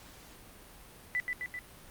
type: tone with echo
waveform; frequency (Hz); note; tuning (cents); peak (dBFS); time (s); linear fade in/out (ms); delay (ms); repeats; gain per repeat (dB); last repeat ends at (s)
sine; 1987; B6; +10; -28; 1.15-1.2; 0; 130; 3; -3; 1.59
effects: pink hiss -53 dBFS RMS until 1.9 s + Opus 48 kbps